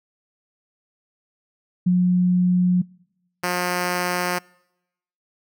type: tone pair in turn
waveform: sine / 5% pulse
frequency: 180 / 178.55 Hz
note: F#3 / F3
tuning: -47 / +39 cents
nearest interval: unison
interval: 14 cents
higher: first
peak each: -14 / -10 dBFS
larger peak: second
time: 1.86-2.82 / 3.43-4.39 s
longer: neither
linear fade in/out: 10 ms
effects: noise-tail reverb RT60 0.9 s tail -26 dB re dry